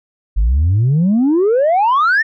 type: exponential sweep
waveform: sine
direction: up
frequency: 47 to 1863 Hz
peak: -8 dBFS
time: 0.36-2.23 s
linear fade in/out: 20 ms
effects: tanh soft clip ceiling -8 dBFS